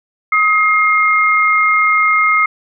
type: tone pair together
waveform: sine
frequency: 1265 / 2127 Hz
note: D#6 / C7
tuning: +28 / +28 cents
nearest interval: major sixth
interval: 900 cents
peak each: -12 dBFS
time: 0.32-2.46 s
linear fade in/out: 5 ms
effects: none